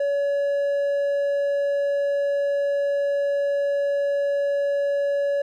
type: tone with hard clipping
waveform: sine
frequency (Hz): 566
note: C#5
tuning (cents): +36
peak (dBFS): -21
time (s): 0-5.42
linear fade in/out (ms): 5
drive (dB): 3
effects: none